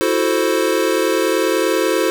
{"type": "chord", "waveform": "square", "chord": "F# half-diminished seventh", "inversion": "third", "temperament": "equal", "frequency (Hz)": [329.6, 370, 440, 523.3], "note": ["E4", "F#4", "A4", "C5"], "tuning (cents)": [0, 0, 0, 0], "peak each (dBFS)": -21, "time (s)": [0.01, 2.1], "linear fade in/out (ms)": 0, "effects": []}